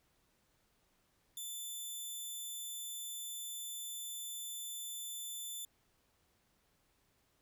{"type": "tone", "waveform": "10% pulse", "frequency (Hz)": 3520, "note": "A7", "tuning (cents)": 0, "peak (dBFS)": -34, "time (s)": [1.37, 5.65], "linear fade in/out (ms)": 2, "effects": ["pink hiss -75 dBFS RMS until 7.41 s"]}